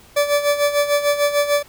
40% pulse tone with tremolo, 580 Hz, D5, 22 cents flat, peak -12 dBFS, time 0.16-1.63 s, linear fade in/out 10 ms, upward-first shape sine, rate 6.7 Hz, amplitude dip 70%, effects pink hiss -48 dBFS RMS until 1.68 s

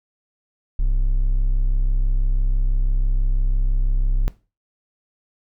triangle tone, 33.03 Hz, C1, 17 cents sharp, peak -14 dBFS, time 0.79-4.28 s, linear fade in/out 0 ms, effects noise-tail reverb RT60 0.3 s tail -17 dB re dry

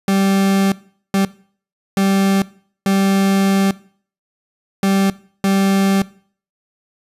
40% pulse tone bursts at uneven times, 195.1 Hz, G3, 8 cents flat, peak -12 dBFS, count 6, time 0.08-0.72 / 1.14-1.25 / 1.97-2.42 / 2.86-3.71 / 4.83-5.1 / 5.44-6.02 s, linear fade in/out 2 ms, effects noise-tail reverb RT60 0.5 s tail -20 dB re dry + resampled to 32000 Hz

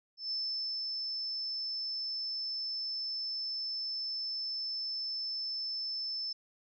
sine tone with ADSR envelope, 5274 Hz, E8, in tune, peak -32 dBFS, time 0.17-6.33 s, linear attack 140 ms, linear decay 510 ms, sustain -2 dB, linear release 7 ms, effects none

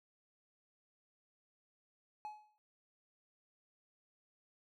triangle tone with exponential decay, 848 Hz, G#5, 36 cents sharp, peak -38 dBFS, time 2.25-2.58 s, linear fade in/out 0 ms, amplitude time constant 70 ms, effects none

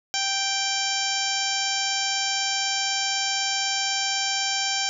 harmonic tone, 784 Hz, G5, in tune, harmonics 1 / 2 / 3 / 4 / 5 / 6 / 7 / 8 / 9, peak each -31 / -33 / -32 / -30 / -35 / -33 / -29 / -33 / -33 dBFS, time 0.14-4.89 s, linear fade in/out 0 ms, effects none

